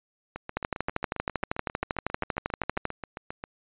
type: two click trains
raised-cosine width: 0.5 ms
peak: -11 / -20 dBFS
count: 30 / 24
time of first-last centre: 0.57-2.853 / 0.36-3.439 s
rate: 12.7 / 7.47 Hz
effects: resampled to 8000 Hz